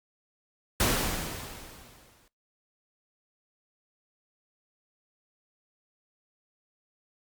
pink noise with exponential decay, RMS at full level -23 dBFS, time 0.8-2.28 s, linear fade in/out 2 ms, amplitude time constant 320 ms, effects noise-tail reverb RT60 0.3 s tail -26 dB re dry + Opus 48 kbps

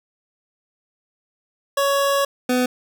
25% pulse tone pair in turn, 558 / 250.6 Hz, C#5 / B3, +11 / +25 cents, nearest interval octave + major second, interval 1386 cents, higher first, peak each -13 dBFS, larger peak neither, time 1.77-2.25 / 2.49-2.66 s, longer first, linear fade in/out 5 ms, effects none

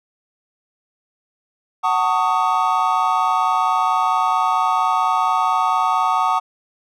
triangle chord, D# half-diminished seventh, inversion first, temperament just, 746.7 / 896 / 1120.1 / 1244.5 Hz, F#5 / A5 / C#6 / D#6, +16 / +31 / +18 / 0 cents, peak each -19 dBFS, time 1.83-6.4 s, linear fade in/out 20 ms, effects none

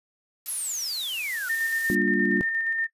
blue noise, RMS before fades -36 dBFS, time 0.46-1.95 s, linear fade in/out 0 ms
sine exponential sweep, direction down, 11630 to 1400 Hz, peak -28 dBFS, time 0.48-1.49 s, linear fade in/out 5 ms
sine tone with tremolo, 1814 Hz, A#6, 48 cents flat, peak -23 dBFS, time 1.49-2.87 s, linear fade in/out 10 ms, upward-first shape square, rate 8.5 Hz, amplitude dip 30%
sine chord, G minor seventh, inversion none, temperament just, 196 / 235.2 / 294 / 352.8 Hz, G3 / Bb3 / D4 / F4, 0 / +16 / +2 / +18 cents, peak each -27 dBFS, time 1.9-2.41 s, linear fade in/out 0 ms
effects noise-tail reverb RT60 0.1 s tail -19 dB re dry + resampled to 32000 Hz

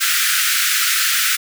pink high-pass noise, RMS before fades -17 dBFS, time 0-1.37 s, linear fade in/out 20 ms, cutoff 1300 Hz, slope 96 dB/octave, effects none

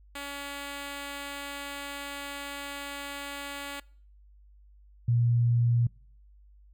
5% pulse / sine tone pair in turn, 282.6 / 118.82 Hz, C#4 / A#2, +34 / +34 cents, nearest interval octave + minor third, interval 1500 cents, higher first, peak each -25 / -21 dBFS, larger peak second, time 0.15-3.8 / 5.08-5.87 s, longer first, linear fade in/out 5 ms, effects noise-tail reverb RT60 0.5 s tail -24 dB re dry + added 50 Hz sine -53 dBFS peak until 6.73 s

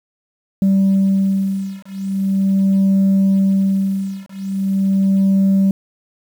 sine beating tone pair, 193.9 / 194.31 Hz, G3 / G3, -19 / -15 cents, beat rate 0.41 Hz, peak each -14 dBFS, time 0.62-5.71 s, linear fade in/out 2 ms, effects tanh soft clip ceiling -9 dBFS + 7-bit

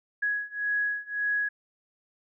sine beating tone pair, 1669 / 1670.8 Hz, G#6 / G#6, +8 / +10 cents, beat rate 1.8 Hz, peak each -30 / -29 dBFS, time 0.22-1.49 s, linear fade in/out 10 ms, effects none

